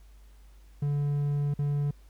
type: tone with dropouts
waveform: triangle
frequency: 144.3 Hz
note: D3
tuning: 30 cents flat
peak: -23 dBFS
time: 0.82-1.91 s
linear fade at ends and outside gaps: 5 ms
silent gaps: 1.54-1.589 s
effects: added 50 Hz sine -50 dBFS peak until 2.09 s + pink hiss -65 dBFS RMS until 2.09 s